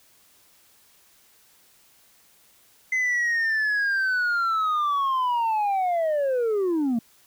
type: linear sweep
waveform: sine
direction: down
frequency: 2050 to 220 Hz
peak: -18 dBFS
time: 2.92-6.99 s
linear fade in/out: 5 ms
effects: tanh soft clip ceiling -20 dBFS + white hiss -58 dBFS RMS until 7.26 s